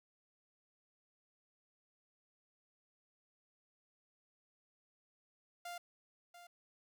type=tone with echo; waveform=sawtooth; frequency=698.5 Hz; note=F5; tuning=in tune; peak=-40 dBFS; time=5.65-5.78 s; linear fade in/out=5 ms; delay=690 ms; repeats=1; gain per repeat=-11 dB; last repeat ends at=6.47 s; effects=13-bit